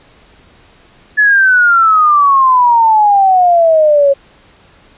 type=exponential sweep; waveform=sine; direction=down; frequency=1723 to 548 Hz; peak=-5 dBFS; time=1.17-4.14 s; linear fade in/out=20 ms; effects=pink hiss -45 dBFS RMS until 4.97 s + resampled to 8000 Hz